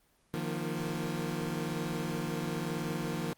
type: chord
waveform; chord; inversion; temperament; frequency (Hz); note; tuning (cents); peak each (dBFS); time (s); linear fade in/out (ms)
25% pulse; Eb suspended second; none; equal with one note detuned; 153.6 / 174.61 / 233.1; Eb3 / F3 / Bb3; -22 / 0 / 0; -33 / -33 / -35; 0.34-3.33; 0
effects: pink hiss -69 dBFS RMS until 3.37 s + Opus 24 kbps